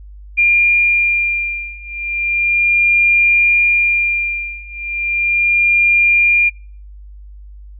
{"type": "beating tone pair", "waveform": "sine", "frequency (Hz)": [2400, 2400.35], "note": ["D7", "D7"], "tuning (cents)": [37, 37], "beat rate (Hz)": 0.35, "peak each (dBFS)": [-14, -15], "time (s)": [0.37, 6.5], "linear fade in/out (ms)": 20, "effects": ["noise-tail reverb RT60 0.5 s tail -25 dB re dry", "added 50 Hz sine -33 dBFS peak until 7.79 s"]}